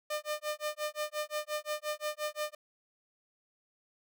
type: tone with tremolo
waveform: sawtooth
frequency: 603 Hz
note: D5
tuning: 46 cents sharp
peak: -27 dBFS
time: 0.1-2.55 s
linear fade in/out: 5 ms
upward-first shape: sine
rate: 5.7 Hz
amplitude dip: 100%
effects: none